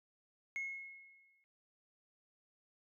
sine tone with exponential decay, 2171 Hz, C#7, 37 cents flat, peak -34 dBFS, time 0.56-1.44 s, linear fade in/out 0 ms, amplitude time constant 190 ms, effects noise-tail reverb RT60 0.8 s tail -24 dB re dry + tanh soft clip ceiling -35 dBFS

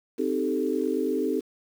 sine chord, A half-diminished seventh, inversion first, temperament equal, 261.6 / 311.1 / 392 / 440 Hz, C4 / Eb4 / G4 / A4, 0 / 0 / 0 / 0 cents, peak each -29 dBFS, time 0.18-1.41 s, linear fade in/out 20 ms, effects 8-bit

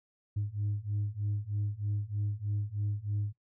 sine beating tone pair, 101.6 / 104.8 Hz, G#2 / G#2, -38 / +16 cents, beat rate 3.2 Hz, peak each -33 / -32 dBFS, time 0.36-3.33 s, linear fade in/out 10 ms, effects noise-tail reverb RT60 0.1 s tail -19 dB re dry + tanh soft clip ceiling -26 dBFS

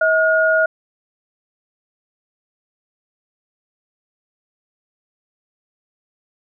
sine tone pair together, 639 / 1434.5 Hz, D#5 / F6, +46 / +46 cents, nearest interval octave + major second, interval 1400 cents, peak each -15 dBFS, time 0.01-0.66 s, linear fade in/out 5 ms, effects none

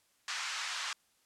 pink band-pass noise, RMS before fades -38 dBFS, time 0.28-0.93 s, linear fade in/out 2 ms, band 1100 to 7100 Hz, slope 24 dB/octave, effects white hiss -71 dBFS RMS until 1.25 s + low-pass 11000 Hz 12 dB/octave

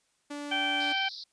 sawtooth tone, 290.3 Hz, D4, 20 cents flat, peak -32 dBFS, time 0.3-0.93 s, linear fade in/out 10 ms
harmonic tone, 777 Hz, G5, 16 cents flat, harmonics 1 / 2 / 3 / 4, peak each -33 / -33 / -32 / -31 dBFS, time 0.51-1.09 s, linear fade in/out 10 ms
pink band-pass noise, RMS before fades -43 dBFS, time 0.8-1.24 s, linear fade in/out 5 ms, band 3800 to 5200 Hz, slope 96 dB/octave
effects white hiss -72 dBFS RMS until 1.32 s + resampled to 22050 Hz

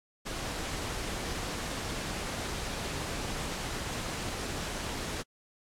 pink noise, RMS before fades -36 dBFS, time 0.25-5.23 s, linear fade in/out 20 ms, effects low-pass 9000 Hz 12 dB/octave + AAC 64 kbps

